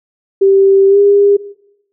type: tone with pitch glide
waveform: sine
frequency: 390.4 to 403.7 Hz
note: G4 to G#4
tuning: -7 to -49 cents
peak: -5 dBFS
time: 0.41-1.37 s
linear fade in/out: 10 ms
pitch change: +58 cents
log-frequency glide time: 0.88-0.98 s
effects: noise-tail reverb RT60 0.8 s tail -18 dB re dry